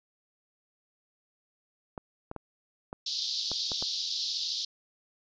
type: clicks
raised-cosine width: 1 ms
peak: -23 dBFS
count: 7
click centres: 1.978 / 2.314 / 2.363 / 2.929 / 3.516 / 3.718 / 3.825 s
type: band-pass noise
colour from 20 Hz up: white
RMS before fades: -33 dBFS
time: 3.06-4.65 s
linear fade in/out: 5 ms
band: 3600 to 5200 Hz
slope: 48 dB/octave
effects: resampled to 16000 Hz